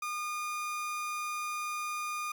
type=tone; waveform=30% pulse; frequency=1217 Hz; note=D#6; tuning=39 cents flat; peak=-31 dBFS; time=0.02-2.32 s; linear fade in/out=5 ms; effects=none